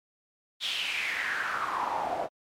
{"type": "noise with band-pass filter sweep", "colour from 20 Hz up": "pink", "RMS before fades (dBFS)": -31, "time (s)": [0.6, 2.29], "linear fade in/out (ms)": 50, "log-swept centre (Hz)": [3600, 620], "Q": 5, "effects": ["MP3 96 kbps"]}